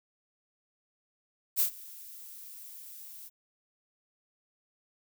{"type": "noise with ADSR envelope", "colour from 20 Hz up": "violet", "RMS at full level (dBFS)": -24, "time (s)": [1.56, 3.3], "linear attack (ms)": 45, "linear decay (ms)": 98, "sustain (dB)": -23, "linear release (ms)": 30, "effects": []}